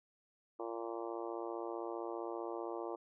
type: harmonic tone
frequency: 115.3 Hz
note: A#2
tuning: 19 cents flat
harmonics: 3 / 4 / 5 / 6 / 7 / 8 / 9 / 10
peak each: -43 / -45 / -47 / -49 / -50 / -51 / -52 / -53 dBFS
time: 0.59-2.96 s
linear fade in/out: 10 ms
effects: none